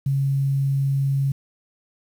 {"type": "tone", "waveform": "sine", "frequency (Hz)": 137.5, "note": "C#3", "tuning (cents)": -14, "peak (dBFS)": -18, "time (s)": [0.06, 1.32], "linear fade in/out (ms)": 5, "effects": ["8-bit"]}